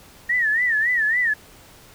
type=tone with vibrato; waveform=sine; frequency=1847 Hz; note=A#6; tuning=16 cents flat; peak=-17 dBFS; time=0.29-1.34 s; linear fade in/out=10 ms; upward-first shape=sine; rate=3.6 Hz; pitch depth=140 cents each way; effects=pink hiss -48 dBFS RMS until 1.94 s